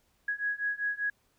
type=beating tone pair; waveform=sine; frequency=1661.2 / 1666.3 Hz; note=G#6 / G#6; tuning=0 / +5 cents; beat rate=5.1 Hz; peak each=-33 / -32 dBFS; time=0.28-1.1 s; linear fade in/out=5 ms; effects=pink hiss -71 dBFS RMS until 1.38 s